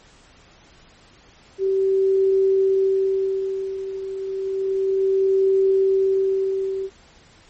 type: tone with tremolo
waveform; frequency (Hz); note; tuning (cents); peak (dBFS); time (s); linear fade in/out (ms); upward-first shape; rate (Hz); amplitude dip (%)
sine; 385.5; G4; -29; -14; 1.58-6.9; 50; sine; 0.31; 75
effects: pink hiss -51 dBFS RMS until 7.49 s + MP3 32 kbps